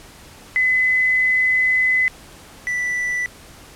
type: tone pair in turn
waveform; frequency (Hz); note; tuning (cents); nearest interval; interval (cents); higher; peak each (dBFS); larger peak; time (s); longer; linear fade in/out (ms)
sine / triangle; 2020 / 1973.9; B6 / B6; +39 / -1; unison; 40; first; -14 / -18; first; 0.56-2.08 / 2.67-3.26; first; 0
effects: pink hiss -43 dBFS RMS until 3.75 s + low-pass 12000 Hz 12 dB/octave